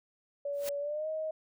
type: tone with pitch glide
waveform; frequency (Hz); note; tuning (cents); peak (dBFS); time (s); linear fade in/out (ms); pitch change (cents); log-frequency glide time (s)
sine; 570 to 628.8; C#5 to D#5; +48 to +18; -32; 0.45-1.31; 5; +170; 0.79-1.08
type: noise with exponential growth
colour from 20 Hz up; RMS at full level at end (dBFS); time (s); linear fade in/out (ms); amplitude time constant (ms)
white; -36; 0.53-0.69; 2; 34
effects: none